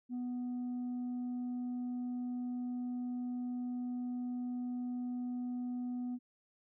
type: tone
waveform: sine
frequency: 246.9 Hz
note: B3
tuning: in tune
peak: -33 dBFS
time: 0.09-6.19 s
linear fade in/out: 50 ms
effects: tanh soft clip ceiling -35 dBFS